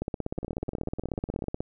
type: two click trains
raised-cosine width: 2 ms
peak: -24 / -16 dBFS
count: 22 / 27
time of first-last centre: 0.38-1.441 / 0.02-1.605 s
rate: 19.8 / 16.4 Hz
effects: none